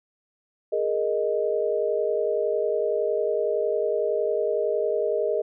sine chord, Ab suspended second, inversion none, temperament equal, 415.3 / 466.2 / 622.3 Hz, Ab4 / Bb4 / Eb5, 0 / 0 / 0 cents, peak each -26 dBFS, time 0.72-5.42 s, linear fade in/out 10 ms, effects none

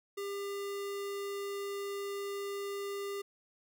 square tone, 400.3 Hz, G4, 36 cents sharp, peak -37 dBFS, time 0.17-3.22 s, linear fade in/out 10 ms, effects none

